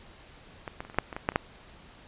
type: clicks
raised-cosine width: 0.5 ms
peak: -20 / -20 / -30 / -30 / -29 / -7 / -22 / -19 / -9 / -26 / -7 dBFS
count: 11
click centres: 0.678 / 0.805 / 0.85 / 0.899 / 0.945 / 0.986 / 1.128 / 1.165 / 1.289 / 1.32 / 1.359 s
effects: pink hiss -52 dBFS RMS until 2.07 s + resampled to 8000 Hz